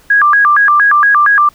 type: tone with vibrato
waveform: sine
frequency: 1396.9 Hz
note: F6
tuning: in tune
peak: -5 dBFS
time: 0.1-1.49 s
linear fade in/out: 5 ms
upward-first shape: square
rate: 4.3 Hz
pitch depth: 290 cents each way
effects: pink hiss -46 dBFS RMS until 1.54 s